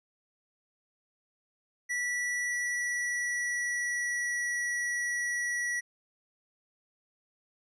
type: tone with pitch glide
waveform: square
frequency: 1950 to 1935.4 Hz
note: B6 to B6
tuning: -23 to -36 cents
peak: -30 dBFS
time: 1.89-5.81 s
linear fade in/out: 20 ms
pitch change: -13 cents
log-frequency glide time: 2.4-4.59 s
effects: resampled to 22050 Hz